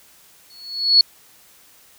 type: tone with exponential growth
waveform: sine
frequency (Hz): 4382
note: C#8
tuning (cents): -21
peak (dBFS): -6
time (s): 0.5-1.01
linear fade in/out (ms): 2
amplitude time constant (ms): 110
effects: white hiss -51 dBFS RMS until 1.98 s

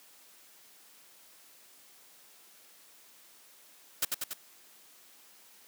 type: noise with echo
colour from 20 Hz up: white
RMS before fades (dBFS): -28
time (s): 4.02-4.05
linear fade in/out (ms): 5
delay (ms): 95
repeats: 3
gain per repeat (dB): -3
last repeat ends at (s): 4.335
effects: white hiss -58 dBFS RMS until 5.67 s + high-pass 200 Hz 12 dB/octave

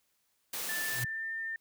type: high-pass noise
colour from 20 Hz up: white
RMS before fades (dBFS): -37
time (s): 0.53-1.04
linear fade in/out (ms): 5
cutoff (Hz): 160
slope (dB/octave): 24
type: tone with pitch glide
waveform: sine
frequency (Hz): 1760 to 1803.2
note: A6 to A6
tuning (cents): 0 to +42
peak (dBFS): -34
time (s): 0.69-1.56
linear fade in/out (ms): 2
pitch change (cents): +42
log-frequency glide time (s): 0.87-1.3
type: tone with exponential growth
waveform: sine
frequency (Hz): 121.9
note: B2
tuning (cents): -22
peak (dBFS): -30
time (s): 0.86-1.05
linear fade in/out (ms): 5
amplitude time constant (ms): 40
effects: white hiss -75 dBFS RMS until 1.6 s

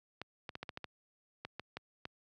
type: clicks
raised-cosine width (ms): 0.3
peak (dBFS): -25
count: 11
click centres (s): 0.216 / 0.492 / 0.554 / 0.63 / 0.692 / 0.774 / 0.843 / 1.45 / 1.596 / 1.77 / 2.054
effects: high-pass 80 Hz 12 dB/octave

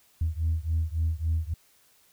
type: beating tone pair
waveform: sine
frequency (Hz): 79.3 / 82.9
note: D#2 / E2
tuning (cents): +33 / +10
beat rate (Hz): 3.6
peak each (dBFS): -26 / -27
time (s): 0.21-1.54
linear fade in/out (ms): 5
effects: tanh soft clip ceiling -19 dBFS + white hiss -62 dBFS RMS until 2.12 s

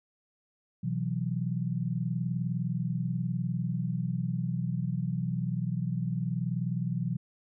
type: chord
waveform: sine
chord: B suspended fourth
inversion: none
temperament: equal with one note detuned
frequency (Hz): 125.77 / 164.81 / 185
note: B2 / E3 / F#3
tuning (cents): +32 / 0 / 0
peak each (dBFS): -32 / -32 / -34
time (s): 0.83-7.17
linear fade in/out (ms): 10
effects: none

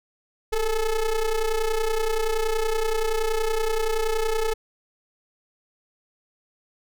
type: ring-modulated tone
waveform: square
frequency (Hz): 215.7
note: A3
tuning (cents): -34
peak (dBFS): -19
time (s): 0.52-4.54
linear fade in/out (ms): 10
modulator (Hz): 231
effects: none

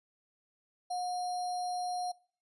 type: tone with sample-and-hold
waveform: sine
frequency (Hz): 722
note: F#5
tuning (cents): -43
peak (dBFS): -32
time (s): 0.9-2.12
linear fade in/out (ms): 10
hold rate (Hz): 4900
effects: noise-tail reverb RT60 0.5 s tail -24 dB re dry + resampled to 24000 Hz

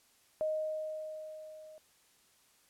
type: tone with level ramp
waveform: sine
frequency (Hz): 622.3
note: D#5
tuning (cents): 0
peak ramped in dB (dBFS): -29 to -50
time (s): 0.41-1.78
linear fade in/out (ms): 0
effects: white hiss -67 dBFS RMS until 2.69 s + low-pass 12000 Hz 12 dB/octave

